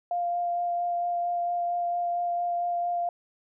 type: tone with vibrato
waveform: sine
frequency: 698.5 Hz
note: F5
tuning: in tune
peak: -25 dBFS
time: 0.11-3.09 s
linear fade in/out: 2 ms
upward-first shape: sine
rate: 4.4 Hz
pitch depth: 10 cents each way
effects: none